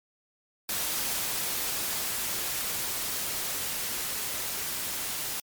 white noise with level ramp, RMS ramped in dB -30 to -33 dBFS, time 0.69-5.4 s, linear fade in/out 2 ms, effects MP3 96 kbps

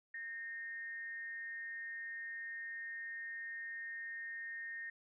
sine tone with amplitude modulation, 1840 Hz, A#6, 23 cents flat, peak -40 dBFS, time 0.14-4.9 s, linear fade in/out 5 ms, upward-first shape sine, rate 237 Hz, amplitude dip 45%, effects none

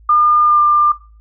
sine tone with pitch glide, 1208 to 1194.8 Hz, D6 to D6, +48 to +29 cents, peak -8 dBFS, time 0.09-0.92 s, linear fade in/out 5 ms, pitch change -19 cents, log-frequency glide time 0.46-0.6 s, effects noise-tail reverb RT60 0.4 s tail -21 dB re dry + added 54 Hz sine -41 dBFS peak until 1.2 s

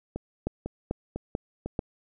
two click trains, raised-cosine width 2 ms, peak -19 / -14 dBFS, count 4 / 4, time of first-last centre 0.16-1.66 / 0.47-1.792 s, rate 2 / 2.27 Hz, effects none

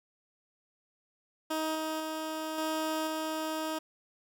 15% pulse tone with level steps, 314.9 Hz, D#4, 21 cents sharp, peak -24 / -26 / -28 / -24 / -26 dBFS, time 1.5-3.79 s, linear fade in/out 10 ms, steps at 1.75 / 2 / 2.58 / 3.07 s, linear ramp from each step 2 ms, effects none

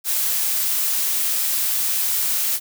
blue noise, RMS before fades -21 dBFS, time 0.04-2.6 s, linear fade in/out 50 ms, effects none

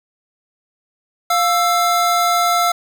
square tone pair together, 703.5 / 1328 Hz, F5 / E6, +12 / +12 cents, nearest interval major seventh, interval 1100 cents, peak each -17 dBFS, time 1.3-2.72 s, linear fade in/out 5 ms, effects none

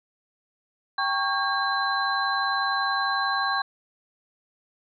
sine tone cluster, 784 / 895 / 1109 / 1612 / 4045 Hz, G5 / A5 / C#6 / G6 / B7, 0 / +29 / 0 / +48 / +41 cents, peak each -29 / -36 / -27 / -27 / -31 dBFS, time 0.98-3.62 s, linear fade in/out 5 ms, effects none

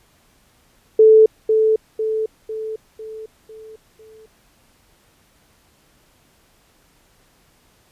sine tone with echo, 437.8 Hz, A4, 9 cents flat, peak -6 dBFS, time 0.99-1.26 s, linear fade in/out 5 ms, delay 500 ms, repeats 6, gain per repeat -6 dB, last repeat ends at 4.26 s, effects pink hiss -57 dBFS RMS until 7.91 s + resampled to 32000 Hz

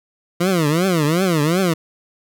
20% pulse tone with vibrato, 167.7 Hz, E3, 30 cents sharp, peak -10 dBFS, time 0.4-1.74 s, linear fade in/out 10 ms, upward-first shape triangle, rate 2.7 Hz, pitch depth 280 cents each way, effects none

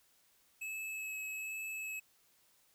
square tone with vibrato, 2587 Hz, E7, 33 cents flat, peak -40 dBFS, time 0.61-2 s, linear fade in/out 10 ms, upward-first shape sine, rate 1.2 Hz, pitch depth 12 cents each way, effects white hiss -70 dBFS RMS until 2.74 s

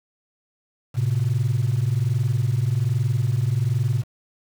sine tone pair together, 110 / 131.23 Hz, A2 / C3, 0 / +6 cents, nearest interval minor third, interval 306 cents, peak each -20 dBFS, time 0.94-4.04 s, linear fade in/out 50 ms, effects tanh soft clip ceiling -14 dBFS + 7-bit

